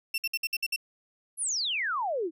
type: tone bursts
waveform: 30% pulse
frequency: 2700 Hz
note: E7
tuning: 41 cents sharp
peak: -24 dBFS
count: 7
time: 0.14-0.762 s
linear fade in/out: 5 ms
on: 40 ms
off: 57 ms
type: exponential sweep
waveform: sine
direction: down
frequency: 11420 to 302.5 Hz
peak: -27 dBFS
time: 1.37-2.31 s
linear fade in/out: 50 ms
effects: none

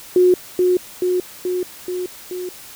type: tone with echo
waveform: sine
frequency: 362.6 Hz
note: F#4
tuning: 35 cents flat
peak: -9 dBFS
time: 0.16-0.34 s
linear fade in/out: 2 ms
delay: 430 ms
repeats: 5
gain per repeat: -3 dB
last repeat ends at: 2.49 s
effects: white hiss -39 dBFS RMS until 2.75 s

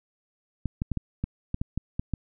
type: clicks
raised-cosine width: 5 ms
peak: -15 dBFS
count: 10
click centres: 0.657 / 0.819 / 0.917 / 0.973 / 1.24 / 1.544 / 1.615 / 1.776 / 1.995 / 2.137 s
effects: none

